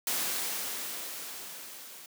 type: noise with level ramp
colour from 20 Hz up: white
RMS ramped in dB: -30 to -48 dBFS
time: 0.07-2.06 s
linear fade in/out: 2 ms
effects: high-pass 200 Hz 12 dB/octave